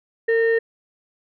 sine tone pair together, 455.7 / 1833 Hz, A#4 / A#6, -39 / -30 cents, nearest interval 2 octaves, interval 2409 cents, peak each -15 / -22 dBFS, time 0.28-0.59 s, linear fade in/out 10 ms, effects tanh soft clip ceiling -10 dBFS

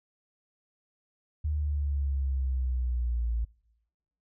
sine exponential sweep, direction down, 76.2 to 56.4 Hz, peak -26 dBFS, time 1.44-3.45 s, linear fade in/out 10 ms, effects noise-tail reverb RT60 1.0 s tail -26 dB re dry

